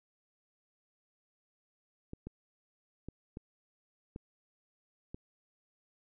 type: clicks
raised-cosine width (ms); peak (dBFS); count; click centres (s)
3; -29; 6; 2.134 / 2.27 / 3.086 / 3.371 / 4.161 / 5.145
effects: none